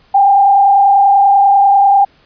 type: tone with frequency modulation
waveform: sine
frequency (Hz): 796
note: G5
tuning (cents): +26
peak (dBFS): -5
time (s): 0.14-2.05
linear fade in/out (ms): 10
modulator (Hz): 30.2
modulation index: 0.72
effects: pink hiss -50 dBFS RMS until 2.25 s + resampled to 11025 Hz